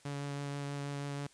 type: tone with vibrato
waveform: sawtooth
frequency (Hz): 142.1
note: C#3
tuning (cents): +43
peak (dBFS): -33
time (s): 0.05-1.27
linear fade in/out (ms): 5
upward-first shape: triangle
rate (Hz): 6.2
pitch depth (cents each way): 12
effects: white hiss -63 dBFS RMS until 1.33 s + resampled to 22050 Hz